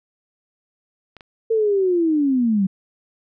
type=clicks; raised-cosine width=0.3 ms; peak=-25 dBFS; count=2; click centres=1.167 / 1.208 s
type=linear sweep; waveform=sine; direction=down; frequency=455.5 to 185 Hz; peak=-15 dBFS; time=1.5-2.67 s; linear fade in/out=10 ms
effects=none